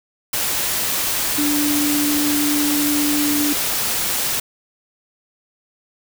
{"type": "tone in noise", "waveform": "sine", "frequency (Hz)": 293.7, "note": "D4", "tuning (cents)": 0, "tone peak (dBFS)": -18, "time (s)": [1.38, 3.53], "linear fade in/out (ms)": 5, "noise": "white", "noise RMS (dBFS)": -21, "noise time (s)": [0.33, 4.4], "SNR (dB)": 0, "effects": []}